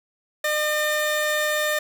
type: tone pair together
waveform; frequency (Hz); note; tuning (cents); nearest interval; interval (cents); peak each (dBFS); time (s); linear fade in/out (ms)
35% pulse; 605 / 1813; D#5 / A#6; -49 / -49; octave + perfect fifth; 1900; -22; 0.44-1.79; 5
effects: none